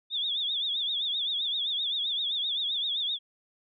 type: tone with vibrato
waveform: sine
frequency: 3520 Hz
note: A7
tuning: in tune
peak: -27 dBFS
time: 0.1-3.19 s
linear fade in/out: 50 ms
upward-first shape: triangle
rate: 7.7 Hz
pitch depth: 140 cents each way
effects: none